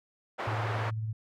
pink band-pass noise, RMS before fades -35 dBFS, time 0.38-0.91 s, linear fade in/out 20 ms, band 540 to 1600 Hz, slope 12 dB/octave
sine tone with tremolo, 110 Hz, A2, in tune, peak -29 dBFS, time 0.47-1.13 s, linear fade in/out 5 ms, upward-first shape sine, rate 18 Hz, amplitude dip 35%
effects none

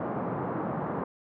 pink band-pass noise, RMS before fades -32 dBFS, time 0-1.04 s, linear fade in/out 5 ms, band 130 to 1200 Hz, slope 24 dB/octave, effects none

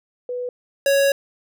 sine / square tone pair in turn, 493.9 / 555.1 Hz, B4 / C#5, 0 / +2 cents, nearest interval major second, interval 202 cents, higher second, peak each -24 / -15 dBFS, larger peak second, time 0.29-0.49 / 0.86-1.12 s, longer second, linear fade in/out 2 ms, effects none

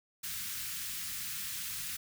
white band-stop noise, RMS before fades -39 dBFS, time 0.23-1.97 s, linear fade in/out 10 ms, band 200 to 1400 Hz, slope 24 dB/octave, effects none

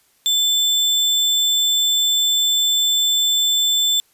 sine tone with sample-and-hold, 3520 Hz, A7, in tune, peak -14 dBFS, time 0.26-4 s, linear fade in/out 0 ms, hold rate 11025 Hz, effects white hiss -59 dBFS RMS until 4.13 s + resampled to 32000 Hz

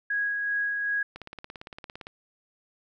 sine tone with tremolo, 1654 Hz, G#6, 8 cents flat, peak -24 dBFS, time 0.1-1.03 s, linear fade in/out 5 ms, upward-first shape sine, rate 2.6 Hz, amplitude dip 30%
click train, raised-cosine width 0.3 ms, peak -24 dBFS, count 17, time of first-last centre 1.16-2.069 s, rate 17.6 Hz
effects none

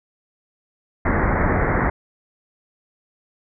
pink low-pass noise, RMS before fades -19 dBFS, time 1.05-1.9 s, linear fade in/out 5 ms, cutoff 2100 Hz, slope 96 dB/octave, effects none

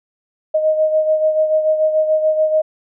sine beating tone pair, 622.3 / 629.2 Hz, D#5 / D#5, 0 / +19 cents, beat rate 6.9 Hz, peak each -13 / -21 dBFS, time 0.54-2.62 s, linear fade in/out 10 ms, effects none

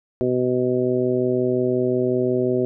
harmonic tone, 125.6 Hz, B2, 30 cents sharp, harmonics 1 / 2 / 3 / 4 / 5, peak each -28 / -24 / -20 / -27 / -28 dBFS, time 0.21-2.65 s, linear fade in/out 0 ms, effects none

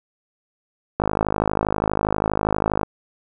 click train, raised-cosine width 1 ms, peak -5 dBFS, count 97, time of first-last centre 1-2.832 s, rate 52.4 Hz, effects none

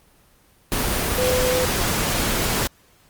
sine tone in noise, 505 Hz, B4, 39 cents sharp, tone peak -19 dBFS, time 1.18-1.65 s, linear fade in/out 0 ms, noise pink, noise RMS -22 dBFS, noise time 0.72-2.67 s, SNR 0 dB, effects pink hiss -56 dBFS RMS until 3.09 s + Opus 24 kbps

